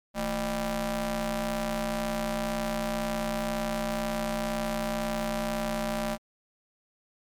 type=ring-modulated tone; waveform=sawtooth; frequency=191.5 Hz; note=G3; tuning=40 cents flat; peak=-21 dBFS; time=0.14-6.18 s; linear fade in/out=50 ms; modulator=414 Hz; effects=MP3 96 kbps